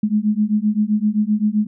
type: beating tone pair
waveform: sine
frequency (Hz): 207.7 / 215.4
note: G#3 / A3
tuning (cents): 0 / -37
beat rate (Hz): 7.7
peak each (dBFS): -18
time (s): 0.03-1.67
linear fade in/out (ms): 5
effects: none